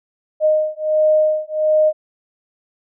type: beating tone pair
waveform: sine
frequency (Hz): 617 / 618.4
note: D#5 / D#5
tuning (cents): -15 / -11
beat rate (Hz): 1.4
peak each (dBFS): -16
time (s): 0.4-1.93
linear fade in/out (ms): 50
effects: none